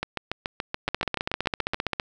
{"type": "two click trains", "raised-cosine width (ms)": 0.3, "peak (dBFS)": [-9, -11], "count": [18, 13], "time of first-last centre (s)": [[0.88, 1.998], [0.03, 1.744]], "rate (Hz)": [15.2, 7], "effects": []}